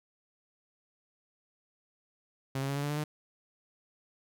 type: tone with pitch steps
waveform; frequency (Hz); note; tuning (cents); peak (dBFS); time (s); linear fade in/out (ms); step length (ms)
sawtooth; 134.4 / 137.07 / 139.78 / 142.56 / 145.38 / 148.27 / 151.21; C3 / C#3 / C#3 / C#3 / D3 / D3 / D#3; +47 / -19 / +15 / +49 / -17 / +17 / -49; -27; 2.55-3.04; 5; 70
effects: none